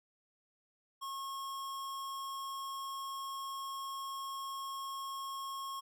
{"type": "tone", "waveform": "square", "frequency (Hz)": 1087, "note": "C#6", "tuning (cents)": -34, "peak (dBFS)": -40, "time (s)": [1.01, 5.81], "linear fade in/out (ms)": 20, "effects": []}